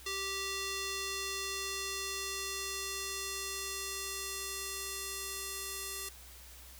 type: tone with band-pass filter sweep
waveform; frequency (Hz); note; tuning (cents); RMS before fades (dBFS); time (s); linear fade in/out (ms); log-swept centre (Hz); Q
square; 390; G4; -9; -39; 0.06-6.09; 5; 4700 to 9700; 0.8
effects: added 62 Hz sine -54 dBFS peak until 6.79 s + white hiss -54 dBFS RMS until 6.79 s